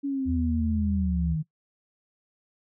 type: linear sweep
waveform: sine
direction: down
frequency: 283.4 to 151.8 Hz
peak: -25 dBFS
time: 0.03-1.43 s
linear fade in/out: 20 ms
type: tone with pitch glide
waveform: sine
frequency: 81 to 72.58 Hz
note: E2 to D2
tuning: -30 to -20 cents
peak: -26 dBFS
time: 0.25-1.37 s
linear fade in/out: 50 ms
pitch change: -190 cents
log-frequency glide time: 0.99-1.18 s
effects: noise-tail reverb RT60 0.1 s tail -20 dB re dry